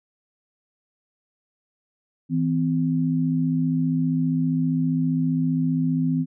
sine tone pair together, 161.9 / 257 Hz, E3 / C4, -31 / -31 cents, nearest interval minor sixth, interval 800 cents, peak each -22 dBFS, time 2.29-6.26 s, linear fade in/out 50 ms, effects none

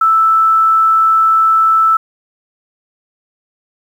sine tone, 1318.5 Hz, E6, in tune, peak -7 dBFS, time 0.01-1.97 s, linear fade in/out 5 ms, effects 7-bit

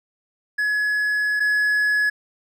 triangle tone pair in turn, 1692 / 1692 Hz, G#6 / G#6, +32 / +32 cents, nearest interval unison, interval 0 cents, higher neither, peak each -17 / -15 dBFS, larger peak second, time 0.58-1.4 / 1.4-2.1 s, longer first, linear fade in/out 10 ms, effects none

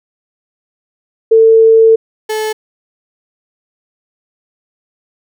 sine / 35% pulse tone pair in turn, 448.1 / 433.3 Hz, A4 / A4, +32 / -27 cents, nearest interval minor second, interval 59 cents, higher first, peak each -3 / -13 dBFS, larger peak first, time 1.31-1.96 / 2.29-2.53 s, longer first, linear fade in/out 10 ms, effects none

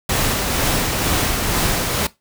pink noise with tremolo, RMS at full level -18 dBFS, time 0.09-2.07 s, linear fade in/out 5 ms, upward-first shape sine, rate 2.1 Hz, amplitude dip 30%, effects noise-tail reverb RT60 0.2 s tail -19 dB re dry

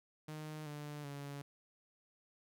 sawtooth tone with pitch steps, 153.9 / 147.8 / 141.94 Hz, D#3 / D3 / C#3, -19 / +11 / +41 cents, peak -40 dBFS, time 0.28-1.42 s, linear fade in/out 5 ms, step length 380 ms, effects none

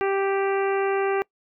harmonic tone, 392 Hz, G4, in tune, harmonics 1 / 2 / 3 / 4 / 5 / 6 / 7, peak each -22 / -28 / -32 / -34 / -36 / -38 / -39 dBFS, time 0.01-1.22 s, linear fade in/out 0 ms, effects noise-tail reverb RT60 0.1 s tail -24 dB re dry

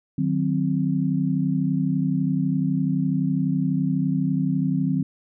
sine chord, C diminished, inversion first, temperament equal with one note detuned, 153.07 / 185 / 261.6 Hz, Eb3 / Gb3 / C4, -28 / 0 / 0 cents, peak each -24 dBFS, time 0.18-5.03 s, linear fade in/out 5 ms, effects none

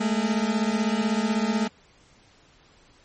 40% pulse beating tone pair, 209.2 / 225.2 Hz, G#3 / A3, +13 / +40 cents, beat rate 16 Hz, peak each -24 dBFS, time 0-1.68 s, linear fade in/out 10 ms, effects pink hiss -57 dBFS RMS until 3.04 s + MP3 32 kbps

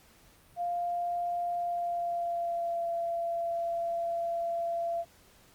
sine tone with pitch glide, 698.5 to 679.8 Hz, F5 to F5, 0 to -47 cents, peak -29 dBFS, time 0.56-5.05 s, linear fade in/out 50 ms, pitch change -47 cents, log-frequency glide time 1.56-2.91 s, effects pink hiss -60 dBFS RMS until 5.54 s + Opus 48 kbps

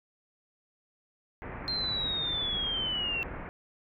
pink low-pass noise, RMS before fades -40 dBFS, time 1.42-3.49 s, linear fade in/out 0 ms, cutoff 2300 Hz, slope 48 dB/octave
sine linear sweep, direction down, 4186 to 2693 Hz, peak -29 dBFS, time 1.68-3.23 s, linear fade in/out 0 ms
effects none

